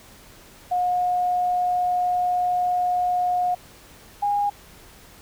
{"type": "tone pair in turn", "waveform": "sine", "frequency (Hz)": [720, 816.7], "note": ["F#5", "G#5"], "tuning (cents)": [-47, -29], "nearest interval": "major second", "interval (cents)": 218, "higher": "second", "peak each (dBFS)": -19, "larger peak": "neither", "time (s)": [[0.71, 3.55], [4.22, 4.5]], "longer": "first", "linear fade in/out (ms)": 10, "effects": ["pink hiss -48 dBFS RMS until 5.21 s"]}